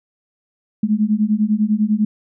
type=beating tone pair; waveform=sine; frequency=207.7 / 217.7 Hz; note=G#3 / A3; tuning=0 / -18 cents; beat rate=10 Hz; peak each=-17 dBFS; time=0.83-2.05 s; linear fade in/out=5 ms; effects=none